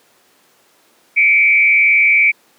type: tone with frequency modulation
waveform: sine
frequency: 2300 Hz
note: D7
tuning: 37 cents flat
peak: -8 dBFS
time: 1.16-2.32 s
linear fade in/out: 20 ms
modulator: 142 Hz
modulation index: 0.68
effects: pink hiss -53 dBFS RMS until 2.58 s + high-pass 300 Hz 12 dB/octave